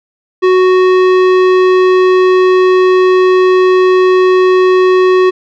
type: tone with tanh clipping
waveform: sine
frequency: 370 Hz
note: F#4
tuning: in tune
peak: -7 dBFS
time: 0.42-5.31 s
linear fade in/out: 20 ms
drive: 16 dB
effects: none